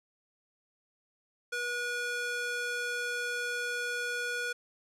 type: tone with high-pass filter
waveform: square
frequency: 484.2 Hz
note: B4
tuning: 34 cents flat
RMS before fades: -34 dBFS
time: 1.52-4.53 s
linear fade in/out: 10 ms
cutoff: 1000 Hz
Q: 8.9
effects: low-pass 10000 Hz 12 dB/octave